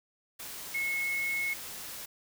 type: tone in noise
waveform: sine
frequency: 2180 Hz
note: C#7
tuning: 29 cents flat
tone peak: -29 dBFS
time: 0.74-1.54 s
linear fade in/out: 10 ms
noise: white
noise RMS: -42 dBFS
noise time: 0.39-2.06 s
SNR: +10 dB
effects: none